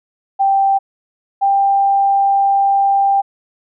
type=tone pair in turn; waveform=sine; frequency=784 / 791.3 Hz; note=G5 / G5; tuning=0 / +16 cents; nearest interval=unison; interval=16 cents; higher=second; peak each=-10 dBFS; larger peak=neither; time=0.39-0.79 / 1.41-3.22 s; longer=second; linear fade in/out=20 ms; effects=none